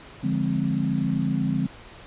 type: chord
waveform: sine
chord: D half-diminished seventh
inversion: none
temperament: equal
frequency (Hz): 146.83 / 174.61 / 207.7 / 261.6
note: D3 / F3 / Ab3 / C4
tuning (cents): 0 / 0 / 0 / 0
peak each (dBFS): -27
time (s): 0.23-1.67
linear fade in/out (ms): 10
effects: pink hiss -45 dBFS RMS until 2.06 s + resampled to 8000 Hz